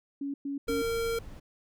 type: tone bursts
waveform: sine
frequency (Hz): 280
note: C#4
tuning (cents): +18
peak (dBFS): -31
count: 3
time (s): 0.21-0.82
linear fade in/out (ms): 5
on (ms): 130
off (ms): 110
type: noise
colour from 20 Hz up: brown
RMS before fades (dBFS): -43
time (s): 0.67-1.4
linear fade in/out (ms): 10
type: tone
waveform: square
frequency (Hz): 460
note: A#4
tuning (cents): -23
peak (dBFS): -29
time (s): 0.68-1.19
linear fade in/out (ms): 5
effects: none

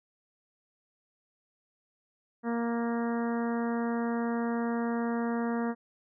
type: harmonic tone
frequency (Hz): 233.8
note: A#3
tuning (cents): +5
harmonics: 1 / 2 / 3 / 4 / 5 / 6 / 7 / 8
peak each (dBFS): -29 / -35 / -39 / -41 / -43 / -45 / -46 / -47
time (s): 2.43-5.75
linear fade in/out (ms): 50
effects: none

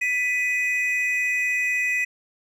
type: tone pair together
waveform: triangle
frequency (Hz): 1984 / 2508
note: B6 / D#7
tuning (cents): +7 / +13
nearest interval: major third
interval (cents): 406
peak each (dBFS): -22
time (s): 0.01-2.05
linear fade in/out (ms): 10
effects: none

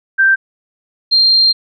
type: tone pair in turn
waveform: sine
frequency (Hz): 1568 / 4186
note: G6 / C8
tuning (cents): 0 / 0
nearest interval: octave + perfect fourth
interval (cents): 1700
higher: second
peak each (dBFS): -7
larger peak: neither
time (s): 0.18-0.36 / 1.11-1.53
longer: second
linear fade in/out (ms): 20
effects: none

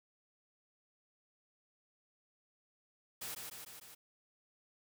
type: noise with echo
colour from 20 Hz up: white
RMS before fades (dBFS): -43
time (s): 3.21-3.35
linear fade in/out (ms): 10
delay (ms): 150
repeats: 4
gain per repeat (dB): -3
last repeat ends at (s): 3.95
effects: none

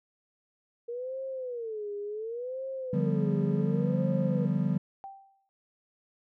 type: tone with vibrato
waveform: sine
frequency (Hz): 466.2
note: A#4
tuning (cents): 0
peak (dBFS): -33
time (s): 0.88-4.46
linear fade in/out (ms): 10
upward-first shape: sine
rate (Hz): 0.69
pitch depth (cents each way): 230
type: chord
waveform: triangle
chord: G dominant seventh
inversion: second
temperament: just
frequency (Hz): 147 / 176.4 / 196 / 245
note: D3 / F3 / G3 / B3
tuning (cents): +2 / +18 / 0 / -14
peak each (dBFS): -28 / -28 / -28 / -33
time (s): 2.93-4.78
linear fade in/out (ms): 5
type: tone with exponential decay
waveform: sine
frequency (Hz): 782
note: G5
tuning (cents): -4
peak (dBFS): -37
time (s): 5.04-5.49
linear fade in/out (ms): 0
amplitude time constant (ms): 97
effects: none

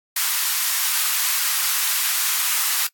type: high-pass noise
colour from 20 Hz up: white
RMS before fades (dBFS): -21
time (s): 0.16-2.87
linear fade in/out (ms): 5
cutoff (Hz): 990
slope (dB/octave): 24
effects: noise-tail reverb RT60 0.1 s tail -20 dB re dry + AAC 64 kbps

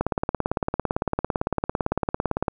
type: click train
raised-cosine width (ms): 1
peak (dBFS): -8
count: 45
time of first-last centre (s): 0.01-2.482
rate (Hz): 17.8
effects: none

